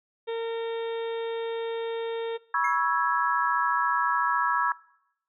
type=harmonic tone; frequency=457.9 Hz; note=A#4; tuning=31 cents flat; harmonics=1 / 2 / 3 / 4 / 5 / 6 / 7 / 8; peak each=-28 / -39 / -47 / -46 / -48 / -52 / -50 / -46 dBFS; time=0.27-2.38 s; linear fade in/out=20 ms
type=chord; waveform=sine; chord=C# minor seventh; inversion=third; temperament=equal with one note detuned; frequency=974.7 / 1108.7 / 1318.5 / 1661.2 Hz; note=B5 / C#6 / E6 / G#6; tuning=-23 / 0 / 0 / 0 cents; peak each=-28 dBFS; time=2.54-4.72 s; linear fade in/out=2 ms
type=tone with exponential decay; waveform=triangle; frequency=2141 Hz; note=C7; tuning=39 cents sharp; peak=-28 dBFS; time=2.64-2.89 s; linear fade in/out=5 ms; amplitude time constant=53 ms
effects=noise-tail reverb RT60 0.8 s tail -22 dB re dry